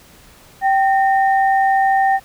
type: tone pair together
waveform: sine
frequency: 777 / 1833.1 Hz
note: G5 / A#6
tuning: -16 / -30 cents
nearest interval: octave + minor third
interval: 1486 cents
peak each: -12 / -21 dBFS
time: 0.61-2.2 s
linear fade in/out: 50 ms
effects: pink hiss -46 dBFS RMS until 2.24 s

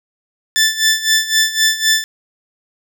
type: tone with tremolo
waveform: 15% pulse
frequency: 1760 Hz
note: A6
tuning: in tune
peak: -3 dBFS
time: 0.56-2.04 s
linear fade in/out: 0 ms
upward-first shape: sine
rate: 3.9 Hz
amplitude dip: 80%
effects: none

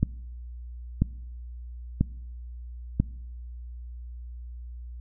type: click train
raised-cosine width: 5 ms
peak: -8 dBFS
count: 4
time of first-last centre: 0.03-3 s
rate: 1.01 Hz
effects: noise-tail reverb RT60 0.9 s tail -24 dB re dry + added 60 Hz sine -37 dBFS peak until 5 s

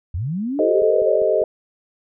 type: linear sweep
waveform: sine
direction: up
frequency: 73 to 590 Hz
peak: -21 dBFS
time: 0.14-1.17 s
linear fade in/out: 5 ms
type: chord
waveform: sine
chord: A half-diminished seventh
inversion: third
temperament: equal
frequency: 392 / 440 / 523.3 / 622.3 Hz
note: G4 / A4 / C5 / Eb5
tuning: 0 / 0 / 0 / 0 cents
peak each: -22 / -20 / -22 / -18 dBFS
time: 0.59-1.44 s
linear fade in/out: 2 ms
type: click train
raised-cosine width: 2 ms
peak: -25 dBFS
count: 4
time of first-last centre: 0.82-1.418 s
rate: 5.02 Hz
effects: none

